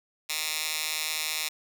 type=tone with high-pass filter; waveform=10% pulse; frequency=155.56 Hz; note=D#3; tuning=in tune; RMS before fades=-31 dBFS; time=0.29-1.49 s; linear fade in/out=10 ms; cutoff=3000 Hz; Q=0.85; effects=none